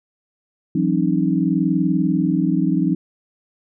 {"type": "tone cluster", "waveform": "sine", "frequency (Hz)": [168.5, 189.2, 269.8, 309.3], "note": ["E3", "F#3", "C#4", "D#4"], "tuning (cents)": [38, 39, -47, -10], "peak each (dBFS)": -21, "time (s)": [0.75, 2.95], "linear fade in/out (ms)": 5, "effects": []}